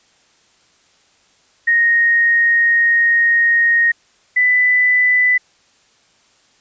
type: tone pair in turn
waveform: sine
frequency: 1864.7 / 1993.5 Hz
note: A#6 / B6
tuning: 0 / +16 cents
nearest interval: minor second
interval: 116 cents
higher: second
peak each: -10 dBFS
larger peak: neither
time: 1.67-3.92 / 4.36-5.38 s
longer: first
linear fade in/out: 10 ms
effects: white hiss -55 dBFS RMS until 6.6 s + resampled to 16000 Hz